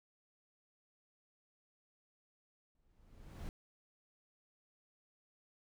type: noise with exponential growth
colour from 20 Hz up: brown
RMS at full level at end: -40 dBFS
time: 2.75-3.49 s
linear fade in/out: 1 ms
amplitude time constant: 160 ms
effects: none